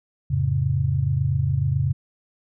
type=chord; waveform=sine; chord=F augmented; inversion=none; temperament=just; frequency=87.31 / 109.13 / 136.42 Hz; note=F2 / A2 / C#3; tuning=0 / -14 / -27 cents; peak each=-25 / -25 / -21 dBFS; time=0.3-1.93 s; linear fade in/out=10 ms; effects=none